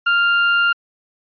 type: tone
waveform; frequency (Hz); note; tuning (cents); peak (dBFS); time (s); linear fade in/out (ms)
35% pulse; 1396.9; F6; 0; -11; 0.06-0.73; 10
effects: resampled to 11025 Hz